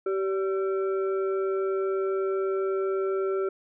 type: tone with frequency modulation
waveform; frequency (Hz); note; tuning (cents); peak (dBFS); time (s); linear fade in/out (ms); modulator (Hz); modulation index
sine; 386; G4; -27; -24; 0.06-3.49; 5; 962; 0.52
effects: none